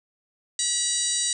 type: harmonic tone with a mistuned harmonic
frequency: 966 Hz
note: B5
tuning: 39 cents flat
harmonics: 2 / 3 / 4 / 5 / 6 / 7 / 8 / 9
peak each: -38 / -39 / -29 / -32 / -31 / -33 / -29 / -28 dBFS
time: 0.59-1.33 s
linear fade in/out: 2 ms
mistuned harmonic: 5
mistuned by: -64 cents
effects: none